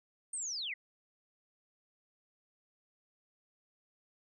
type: linear sweep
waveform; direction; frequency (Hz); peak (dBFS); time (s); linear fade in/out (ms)
sine; down; 8870 to 1900; -36; 0.33-0.74; 5
effects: none